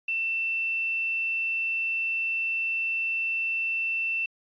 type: tone with quantisation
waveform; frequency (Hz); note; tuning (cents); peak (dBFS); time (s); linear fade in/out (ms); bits
sine; 2680; E7; +28; -25; 0.08-4.26; 5; 8
effects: resampled to 11025 Hz